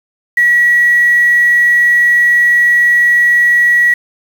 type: tone with quantisation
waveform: sine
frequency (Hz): 1926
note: B6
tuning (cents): -44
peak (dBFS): -6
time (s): 0.37-3.94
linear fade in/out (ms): 5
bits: 5
effects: none